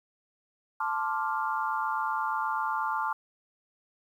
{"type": "chord", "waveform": "sine", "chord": "D minor seventh", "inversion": "second", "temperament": "equal", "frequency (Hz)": [880, 1046.5, 1174.7, 1396.9], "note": ["A5", "C6", "D6", "F6"], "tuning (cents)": [0, 0, 0, 0], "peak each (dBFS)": [-31, -34, -33, -34], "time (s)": [0.8, 3.13], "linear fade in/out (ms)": 5, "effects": ["10-bit"]}